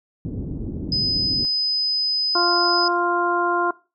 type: low-pass noise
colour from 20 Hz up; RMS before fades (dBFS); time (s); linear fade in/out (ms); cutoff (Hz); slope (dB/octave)
white; -29; 0.25-1.45; 0; 290; 24
type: tone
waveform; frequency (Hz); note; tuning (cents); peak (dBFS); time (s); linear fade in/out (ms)
sine; 5020; D#8; +15; -19; 0.92-2.88; 2
type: harmonic tone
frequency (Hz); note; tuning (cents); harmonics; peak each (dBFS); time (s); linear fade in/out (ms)
349.2; F4; 0; 1 / 2 / 3 / 4; -23 / -25 / -22 / -25; 2.35-3.71; 5
effects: noise-tail reverb RT60 0.3 s tail -20 dB re dry